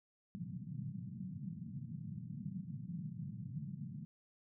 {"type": "band-pass noise", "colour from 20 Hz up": "white", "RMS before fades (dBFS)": -45, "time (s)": [0.35, 4.05], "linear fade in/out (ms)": 0, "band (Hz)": [110, 200], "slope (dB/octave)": 48, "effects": []}